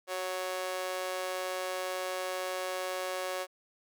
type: tone with amplitude modulation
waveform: sawtooth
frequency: 554.4 Hz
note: C#5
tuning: in tune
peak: -25 dBFS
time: 0.07-3.47 s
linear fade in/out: 50 ms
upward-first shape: sine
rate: 182 Hz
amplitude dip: 100%
effects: none